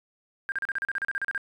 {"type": "tone bursts", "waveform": "triangle", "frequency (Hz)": 1600, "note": "G6", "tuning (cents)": 35, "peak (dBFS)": -22, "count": 14, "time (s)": [0.49, 1.378], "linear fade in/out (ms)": 0, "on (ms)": 30, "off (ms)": 36, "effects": ["tanh soft clip ceiling -24 dBFS"]}